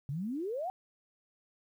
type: exponential sweep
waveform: sine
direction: up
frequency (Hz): 130.81 to 784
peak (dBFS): -33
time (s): 0.09-0.7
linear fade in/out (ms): 0
effects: 11-bit